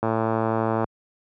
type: click train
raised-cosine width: 1 ms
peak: -9 dBFS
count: 92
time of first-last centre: 0.03-0.843 s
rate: 112 Hz
effects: high-pass 80 Hz 12 dB/octave